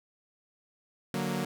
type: chord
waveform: sawtooth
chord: D augmented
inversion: none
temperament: equal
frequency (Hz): 146.83 / 185 / 233.1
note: D3 / F#3 / A#3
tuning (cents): 0 / 0 / 0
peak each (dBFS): -32 / -29 / -30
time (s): 1.14-1.45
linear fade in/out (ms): 2
effects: none